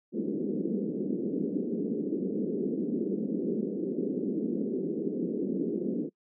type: band-pass noise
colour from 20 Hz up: pink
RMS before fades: -31 dBFS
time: 0.12-6.1 s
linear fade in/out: 50 ms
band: 190 to 440 Hz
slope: 48 dB/octave
effects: noise-tail reverb RT60 0.1 s tail -24 dB re dry